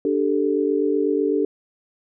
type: chord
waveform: sine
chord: D suspended fourth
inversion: none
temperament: equal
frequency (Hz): 293.7 / 392 / 440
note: D4 / G4 / A4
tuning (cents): 0 / 0 / 0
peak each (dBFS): -22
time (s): 0.05-1.45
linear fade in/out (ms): 2
effects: none